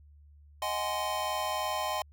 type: chord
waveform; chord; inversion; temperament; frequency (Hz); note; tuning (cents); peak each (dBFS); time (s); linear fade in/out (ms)
square; Ab dominant seventh; second; just; 623 / 747.5 / 830.6 / 1038.3; Eb5 / Gb5 / Ab5 / C6; +2 / +17 / 0 / -14; -37 / -38 / -37 / -35; 0.62-2.02; 2
effects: added 73 Hz sine -53 dBFS peak until 2.12 s